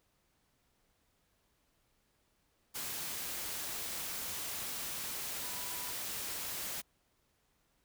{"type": "tone in noise", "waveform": "sine", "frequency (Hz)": 985, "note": "B5", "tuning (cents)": -5, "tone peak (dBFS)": -51, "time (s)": [5.42, 5.93], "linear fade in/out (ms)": 20, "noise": "white", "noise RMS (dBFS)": -40, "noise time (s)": [2.74, 6.82], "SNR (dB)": -14, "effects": ["pink hiss -75 dBFS RMS until 7.84 s"]}